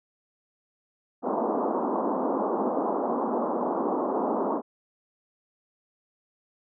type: band-pass noise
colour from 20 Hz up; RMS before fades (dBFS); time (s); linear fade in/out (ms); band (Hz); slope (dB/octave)
pink; -27; 1.22-4.62; 50; 220 to 1100; 48
effects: none